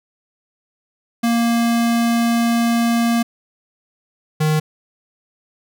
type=tone pair in turn; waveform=square; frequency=233.4 / 154.58 Hz; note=A#3 / D#3; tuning=+2 / -11 cents; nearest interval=perfect fifth; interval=713 cents; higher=first; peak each=-15 dBFS; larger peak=neither; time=1.23-3.23 / 4.4-4.6 s; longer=first; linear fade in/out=10 ms; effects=none

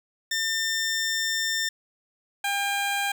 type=tone pair in turn; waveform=15% pulse; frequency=1800 / 801.8 Hz; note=A6 / G5; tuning=+39 / +39 cents; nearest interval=octave + major second; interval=1400 cents; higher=first; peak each=-18 dBFS; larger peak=neither; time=0.31-1.69 / 2.44-3.12 s; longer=first; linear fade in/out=5 ms; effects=none

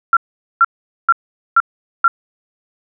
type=tone bursts; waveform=sine; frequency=1368 Hz; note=F6; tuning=36 cents flat; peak=-6 dBFS; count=5; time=0.13-2.08 s; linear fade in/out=2 ms; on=38 ms; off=440 ms; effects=none

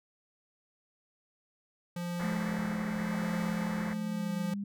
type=tone with tremolo; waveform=square; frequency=174.61 Hz; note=F3; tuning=in tune; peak=-33 dBFS; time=1.96-4.54 s; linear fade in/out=5 ms; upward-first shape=triangle; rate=0.86 Hz; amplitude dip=45%
type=low-pass noise; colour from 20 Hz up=white; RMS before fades=-42 dBFS; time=2.19-3.94 s; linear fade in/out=10 ms; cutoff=2200 Hz; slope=96 dB/octave
type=tone with pitch glide; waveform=sine; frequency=212.7 to 200.8 Hz; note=G#3 to G3; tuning=+42 to +42 cents; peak=-33 dBFS; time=2.23-4.64 s; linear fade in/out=5 ms; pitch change=-100 cents; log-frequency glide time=4.14-4.36 s
effects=none

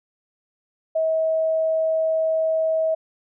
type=tone; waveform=sine; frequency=641 Hz; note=E5; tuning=49 cents flat; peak=-18 dBFS; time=0.95-2.95 s; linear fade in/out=10 ms; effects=none

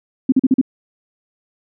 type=tone bursts; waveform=sine; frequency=261.6 Hz; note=C4; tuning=in tune; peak=-8 dBFS; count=5; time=0.29-0.614 s; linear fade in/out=5 ms; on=32 ms; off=41 ms; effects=none

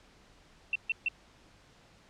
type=tone bursts; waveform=sine; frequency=2694 Hz; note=E7; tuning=37 cents sharp; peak=-26 dBFS; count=3; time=0.73-1.085 s; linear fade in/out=2 ms; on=25 ms; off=140 ms; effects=pink hiss -60 dBFS RMS until 2.09 s + low-pass 6000 Hz 12 dB/octave

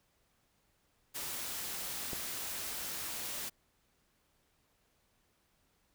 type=noise; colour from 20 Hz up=white; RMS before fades=-40 dBFS; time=1.14-3.5 s; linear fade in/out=20 ms
type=click; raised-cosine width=2 ms; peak=-27 dBFS; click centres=2.132 s
effects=pink hiss -74 dBFS RMS until 5.94 s

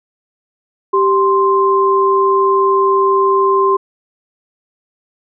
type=tone pair together; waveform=sine; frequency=390.6 / 1046.5 Hz; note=G4 / C6; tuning=-6 / 0 cents; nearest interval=octave + perfect fourth; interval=1706 cents; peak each=-12 dBFS; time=0.93-3.77 s; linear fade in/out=10 ms; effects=none

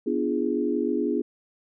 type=chord; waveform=sine; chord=B diminished seventh; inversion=none; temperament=equal with one note detuned; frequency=246.9 / 293.7 / 343 / 415.3 Hz; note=B3 / D4 / F4 / Ab4; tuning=0 / 0 / -31 / 0 cents; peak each=-28 dBFS; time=0.06-1.22 s; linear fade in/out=10 ms; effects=none

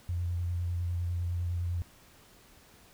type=tone with vibrato; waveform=sine; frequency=87.31 Hz; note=F2; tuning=in tune; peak=-29 dBFS; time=0.09-1.82 s; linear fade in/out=0 ms; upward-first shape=triangle; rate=9.9 Hz; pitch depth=27 cents each way; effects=pink hiss -58 dBFS RMS until 2.93 s

